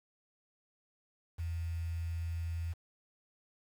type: tone with quantisation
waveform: sine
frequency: 83.5 Hz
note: E2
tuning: 23 cents sharp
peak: -34 dBFS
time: 1.38-2.74 s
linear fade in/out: 20 ms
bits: 9
effects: none